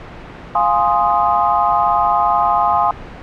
sine chord, F minor seventh, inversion none, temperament equal, 698.5 / 830.6 / 1046.5 / 1244.5 Hz, F5 / Ab5 / C6 / Eb6, 0 / 0 / 0 / 0 cents, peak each -18 / -16 / -17 / -18 dBFS, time 0.55-2.91 s, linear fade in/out 2 ms, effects pink hiss -33 dBFS RMS until 3.22 s + low-pass 2000 Hz 12 dB/octave

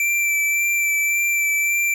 square tone with vibrato, 2339 Hz, D7, 8 cents flat, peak -18 dBFS, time 0-1.94 s, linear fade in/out 2 ms, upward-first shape sine, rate 1.8 Hz, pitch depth 16 cents each way, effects none

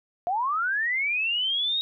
sine linear sweep, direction up, 677 to 3800 Hz, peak -23 dBFS, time 0.27-1.81 s, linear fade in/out 0 ms, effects none

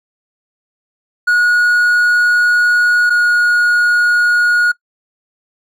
triangle tone pair in turn, 1451 / 1443.9 Hz, F#6 / F#6, -34 / -43 cents, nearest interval unison, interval 9 cents, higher first, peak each -7 dBFS, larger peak neither, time 1.27-3.1 / 3.1-4.72 s, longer first, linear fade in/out 10 ms, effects noise-tail reverb RT60 0.1 s tail -22 dB re dry

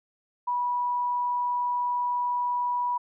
sine tone, 977 Hz, B5, 19 cents flat, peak -24 dBFS, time 0.47-2.98 s, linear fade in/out 10 ms, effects none

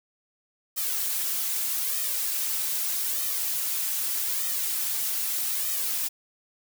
blue noise with flanger, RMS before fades -28 dBFS, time 0.76-6.09 s, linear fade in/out 20 ms, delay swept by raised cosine 1.6 to 4.6 ms, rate 0.81 Hz, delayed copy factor +0.85, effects none

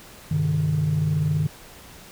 sine tone cluster, 98.3 / 132.2 / 153.1 Hz, G2 / C3 / D#3, +5 / +18 / -28 cents, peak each -26 / -28 / -19 dBFS, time 0.31-1.47 s, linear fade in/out 5 ms, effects tanh soft clip ceiling -15 dBFS + pink hiss -45 dBFS RMS until 2.11 s

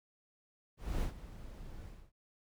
brown noise with ADSR envelope, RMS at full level -32 dBFS, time 0.77-2.12 s, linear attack 250 ms, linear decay 100 ms, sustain -16 dB, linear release 250 ms, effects none

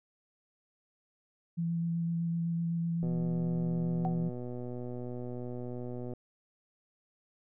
sine tone with vibrato, 168.1 Hz, E3, 34 cents sharp, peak -29 dBFS, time 1.57-4.3 s, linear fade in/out 20 ms, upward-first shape square, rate 7.9 Hz, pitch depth 9 cents each way
click train, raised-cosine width 2 ms, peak -28 dBFS, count 383, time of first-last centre 3.03-6.136 s, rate 123 Hz
sine tone with exponential decay, 751 Hz, F#5, 26 cents sharp, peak -29 dBFS, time 4.05-4.2 s, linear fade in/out 0 ms, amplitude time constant 31 ms
effects none

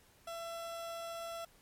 30% pulse tone, 671 Hz, E5, 31 cents sharp, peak -38 dBFS, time 0.27-1.45 s, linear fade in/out 5 ms, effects pink hiss -65 dBFS RMS until 1.61 s + MP3 64 kbps

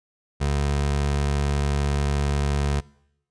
25% pulse tone, 71.3 Hz, C#2, 49 cents sharp, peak -17 dBFS, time 0.4-2.81 s, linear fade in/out 20 ms, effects noise-tail reverb RT60 0.8 s tail -23 dB re dry + resampled to 22050 Hz

